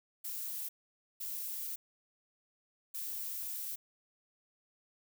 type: noise bursts at uneven times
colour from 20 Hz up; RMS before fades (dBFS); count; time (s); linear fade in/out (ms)
violet; -40; 3; 0.24-0.69 / 1.2-1.76 / 2.94-3.76; 10
effects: none